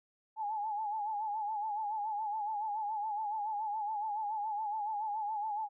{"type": "tone with vibrato", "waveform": "sine", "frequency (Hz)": 849, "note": "G#5", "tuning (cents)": 38, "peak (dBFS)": -33, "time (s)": [0.36, 5.69], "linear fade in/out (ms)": 50, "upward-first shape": "sine", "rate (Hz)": 7.1, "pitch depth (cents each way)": 76, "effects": []}